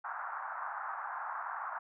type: band-pass noise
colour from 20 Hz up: white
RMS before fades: -40 dBFS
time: 0.04-1.79 s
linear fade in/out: 10 ms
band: 750 to 1500 Hz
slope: 48 dB/octave
effects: none